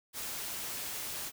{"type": "noise", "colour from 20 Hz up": "white", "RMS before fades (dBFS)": -39, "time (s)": [0.13, 1.32], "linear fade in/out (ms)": 50, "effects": []}